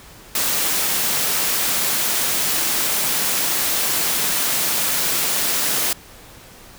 white high-pass noise, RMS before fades -20 dBFS, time 0.35-5.93 s, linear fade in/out 2 ms, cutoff 130 Hz, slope 48 dB/octave, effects pink hiss -43 dBFS RMS until 6.78 s

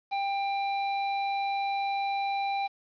square tone, 793 Hz, G5, 20 cents sharp, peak -28 dBFS, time 0.11-2.68 s, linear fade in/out 20 ms, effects resampled to 11025 Hz + 9-bit

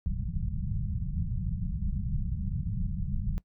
pink low-pass noise, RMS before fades -31 dBFS, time 0.06-3.38 s, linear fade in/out 0 ms, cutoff 200 Hz, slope 96 dB/octave, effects noise-tail reverb RT60 0.1 s tail -20 dB re dry

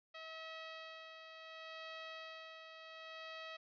10% pulse tone with tremolo, 643 Hz, E5, 43 cents flat, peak -38 dBFS, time 0.14-3.57 s, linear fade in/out 10 ms, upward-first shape sine, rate 0.68 Hz, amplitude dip 50%, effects resampled to 11025 Hz

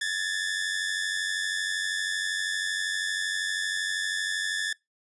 sawtooth tone pair together, 1700 / 1792.7 Hz, G#6 / A6, +40 / +32 cents, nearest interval minor second, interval 92 cents, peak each -26 / -27 dBFS, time 0.01-4.73 s, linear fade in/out 5 ms, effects noise-tail reverb RT60 0.2 s tail -25 dB re dry + resampled to 24000 Hz

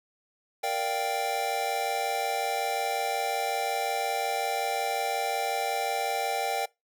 square chord, G minor seventh, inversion first, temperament equal, 466.2 / 587.3 / 698.5 / 784 Hz, Bb4 / D5 / F5 / G5, 0 / 0 / 0 / 0 cents, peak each -36 / -36 / -35 / -30 dBFS, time 0.63-6.66 s, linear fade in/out 10 ms, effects noise-tail reverb RT60 0.2 s tail -22 dB re dry

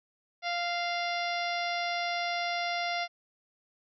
harmonic tone, 696 Hz, F5, 6 cents flat, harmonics 1 / 2 / 3 / 4 / 5 / 6 / 7 / 8, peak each -32 / -39 / -35 / -42 / -41 / -44 / -42 / -45 dBFS, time 0.42-3.08 s, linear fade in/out 50 ms, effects none

